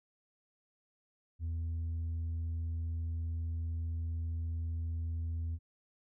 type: tone with tanh clipping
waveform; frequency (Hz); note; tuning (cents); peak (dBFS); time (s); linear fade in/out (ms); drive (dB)
triangle; 82.41; E2; 0; -34; 1.39-5.59; 50; 7
effects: none